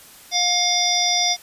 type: harmonic tone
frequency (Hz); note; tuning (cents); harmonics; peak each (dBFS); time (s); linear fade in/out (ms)
711; F5; +31; 1 / 3 / 5 / 7 / 8; -24 / -26 / -22 / -23 / -22; 0.31-1.37; 50
effects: white hiss -45 dBFS RMS until 1.42 s + resampled to 32000 Hz